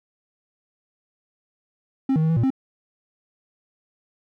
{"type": "tone with pitch steps", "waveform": "triangle", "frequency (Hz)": [267.2, 157.6, 159.7, 163.7, 116.1, 265], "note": ["C4", "D#3", "D#3", "E3", "A#2", "C4"], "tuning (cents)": [36, 23, 45, -12, -7, 22], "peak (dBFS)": -15, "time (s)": [2.09, 2.504], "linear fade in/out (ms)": 5, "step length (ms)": 69, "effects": []}